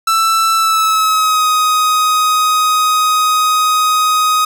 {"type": "tone with pitch glide", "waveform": "45% pulse", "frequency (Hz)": [1328, 1253.5], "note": ["E6", "D#6"], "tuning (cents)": [12, 12], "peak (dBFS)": -10, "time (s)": [0.07, 4.45], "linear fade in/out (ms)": 5, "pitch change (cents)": -100, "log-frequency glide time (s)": [0.55, 1.47], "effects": []}